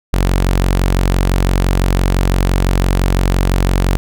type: tone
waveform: sawtooth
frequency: 45.9 Hz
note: F#1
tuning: 13 cents flat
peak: -7 dBFS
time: 0.13-3.97 s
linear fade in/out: 0 ms
effects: none